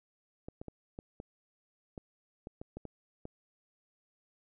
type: clicks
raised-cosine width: 2 ms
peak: -29 dBFS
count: 11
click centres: 0.485 / 0.615 / 0.683 / 0.989 / 1.201 / 1.978 / 2.471 / 2.615 / 2.77 / 2.853 / 3.254 s
effects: none